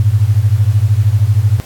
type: beating tone pair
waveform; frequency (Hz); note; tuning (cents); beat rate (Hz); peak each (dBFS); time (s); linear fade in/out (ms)
sine; 98.1 / 111.1; G2 / A2; +2 / +17; 13; -11; 0-1.6; 0
effects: pink hiss -37 dBFS RMS until 1.65 s + AAC 64 kbps